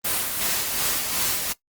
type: noise with tremolo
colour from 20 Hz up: white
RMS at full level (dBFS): -23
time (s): 0.04-1.53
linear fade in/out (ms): 10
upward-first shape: sine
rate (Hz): 2.7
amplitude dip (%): 40
effects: noise-tail reverb RT60 0.1 s tail -17 dB re dry + Opus 24 kbps